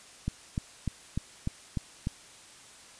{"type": "click train", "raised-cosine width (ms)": 5, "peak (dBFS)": -17, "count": 7, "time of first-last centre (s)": [0.28, 2.071], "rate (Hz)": 3.35, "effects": ["white hiss -52 dBFS RMS until 2.99 s", "resampled to 22050 Hz"]}